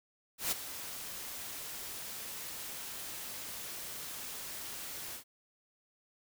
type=noise with ADSR envelope; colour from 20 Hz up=white; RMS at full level=-31 dBFS; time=0.38-5.24 s; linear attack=140 ms; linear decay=11 ms; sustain=-12 dB; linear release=93 ms; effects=none